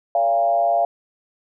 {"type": "tone with frequency modulation", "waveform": "sine", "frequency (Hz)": 689, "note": "F5", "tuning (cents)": -24, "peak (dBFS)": -15, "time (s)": [0.15, 0.85], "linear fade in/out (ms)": 2, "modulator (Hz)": 118, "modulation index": 0.8, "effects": []}